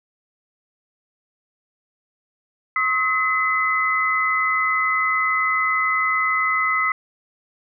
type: tone cluster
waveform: sine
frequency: 1083 / 1281 / 2030 Hz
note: C#6 / E6 / B6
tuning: -41 / -50 / +47 cents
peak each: -28 / -21 / -20 dBFS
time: 2.76-6.92 s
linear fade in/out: 2 ms
effects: none